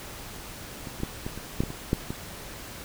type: clicks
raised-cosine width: 3 ms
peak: -23 / -25 / -15 / -19 / -26 / -11 / -17 / -23 / -9 / -18 dBFS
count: 10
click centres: 0.872 / 1.002 / 1.034 / 1.265 / 1.376 / 1.605 / 1.636 / 1.704 / 1.931 / 2.105 s
effects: pink hiss -41 dBFS RMS until 2.84 s